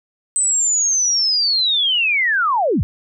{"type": "linear sweep", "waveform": "sine", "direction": "down", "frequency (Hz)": [8190, 49], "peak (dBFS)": -14, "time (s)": [0.36, 2.83], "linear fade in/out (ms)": 0, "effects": []}